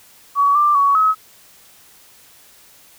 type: tone with pitch steps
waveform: sine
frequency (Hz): 1131 / 1183 / 1123 / 1280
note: C#6 / D6 / C#6 / D#6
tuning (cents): +34 / +12 / +22 / +49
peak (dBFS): -11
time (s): 0.35-1.15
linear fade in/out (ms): 50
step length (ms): 200
effects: white hiss -48 dBFS RMS until 2.98 s